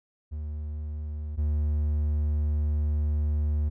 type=tone pair in turn; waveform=triangle; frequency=75.4 / 75 Hz; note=D2 / D2; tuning=+46 / +37 cents; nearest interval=unison; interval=9 cents; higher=first; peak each=-29 / -21 dBFS; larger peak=second; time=0.31-1.37 / 1.37-3.7 s; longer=second; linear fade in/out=20 ms; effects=none

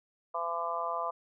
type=harmonic tone; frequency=169.1 Hz; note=E3; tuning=44 cents sharp; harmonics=3 / 4 / 5 / 6 / 7; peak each=-41 / -36 / -43 / -35 / -36 dBFS; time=0.34-1.11 s; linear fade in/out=10 ms; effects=none

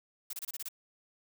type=noise bursts; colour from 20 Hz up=blue; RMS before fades=-39 dBFS; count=7; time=0.3-0.686 s; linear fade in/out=5 ms; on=32 ms; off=27 ms; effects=none

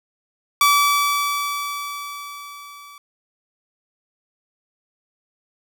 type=tone with level ramp; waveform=sawtooth; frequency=1152 Hz; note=D6; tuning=34 cents flat; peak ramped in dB=-8 to -37 dBFS; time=0.61-2.98 s; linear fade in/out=2 ms; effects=none

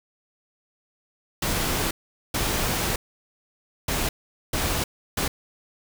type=noise bursts at uneven times; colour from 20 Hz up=pink; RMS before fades=-25 dBFS; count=5; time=1.42-1.91 / 2.34-2.96 / 3.88-4.09 / 4.53-4.84 / 5.17-5.28 s; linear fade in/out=5 ms; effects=none

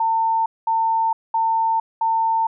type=tone bursts; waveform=sine; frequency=900 Hz; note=A5; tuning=39 cents sharp; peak=-16 dBFS; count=4; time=0-2.47 s; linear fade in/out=5 ms; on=460 ms; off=210 ms; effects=none

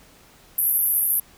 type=band-pass noise; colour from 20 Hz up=pink; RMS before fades=-21 dBFS; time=0.58-1.2 s; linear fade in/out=5 ms; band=11000 to 13000 Hz; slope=96 dB/octave; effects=pink hiss -52 dBFS RMS until 1.37 s

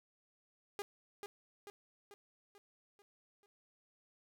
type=tone with echo; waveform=sawtooth; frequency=406 Hz; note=G#4; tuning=39 cents flat; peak=-35 dBFS; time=0.79-0.82 s; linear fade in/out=0 ms; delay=440 ms; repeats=6; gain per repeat=-5 dB; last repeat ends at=3.46 s; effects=none

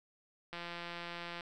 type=click train; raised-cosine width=0.3 ms; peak=-27 dBFS; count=152; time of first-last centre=0.53-1.408 s; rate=172 Hz; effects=none

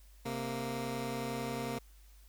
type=tone pair together; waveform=15% pulse; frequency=131.7 / 232.4 Hz; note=C3 / A#3; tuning=+12 / -5 cents; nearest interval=minor seventh; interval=983 cents; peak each=-33 / -31 dBFS; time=0.25-1.79 s; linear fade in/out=10 ms; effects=added 50 Hz sine -55 dBFS peak until 2.28 s + white hiss -66 dBFS RMS until 2.28 s

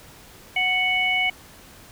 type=harmonic tone; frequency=740 Hz; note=F#5; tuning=in tune; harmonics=1 / 3 / 4; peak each=-28 / -20 / -27 dBFS; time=0.56-1.3 s; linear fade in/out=5 ms; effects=pink hiss -47 dBFS RMS until 1.91 s

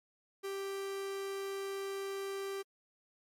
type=tone; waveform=45% pulse; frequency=392 Hz; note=G4; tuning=in tune; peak=-37 dBFS; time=0.43-2.63 s; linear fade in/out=20 ms; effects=MP3 64 kbps

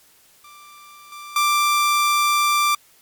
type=tone with level steps; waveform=sawtooth; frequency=1179 Hz; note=D6; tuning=6 cents sharp; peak=-39 / -31 / -12 dBFS; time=0.44-2.75 s; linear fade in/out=5 ms; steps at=1.12 / 1.36 s; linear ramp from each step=2 ms; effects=white hiss -54 dBFS RMS until 3.01 s + MP3 96 kbps

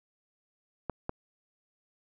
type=clicks; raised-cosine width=1 ms; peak=-18 dBFS; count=2; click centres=0.897 / 1.094 s; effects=none

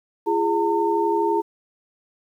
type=tone cluster; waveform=sine; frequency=341 / 412.9 / 908 Hz; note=F4 / G#4 / A#5; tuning=-41 / -10 / -46 cents; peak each=-23 / -22 / -22 dBFS; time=0.26-1.42 s; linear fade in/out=20 ms; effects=9-bit

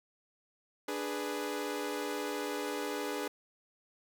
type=chord; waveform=sawtooth; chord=G# diminished; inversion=second; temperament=equal with one note detuned; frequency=294.9 / 415.3 / 493.9 Hz; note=D4 / G#4 / B4; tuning=+7 / 0 / 0 cents; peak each=-35 / -34 / -36 dBFS; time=0.88-3.28 s; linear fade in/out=5 ms; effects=none

